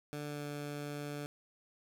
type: tone with pitch glide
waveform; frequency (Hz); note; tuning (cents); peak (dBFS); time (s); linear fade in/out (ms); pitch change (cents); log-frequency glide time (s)
15% pulse; 147.4 to 145.88; D3 to D3; +7 to -11; -33; 0.13-1.26; 0; -18; 0.24-0.46
effects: none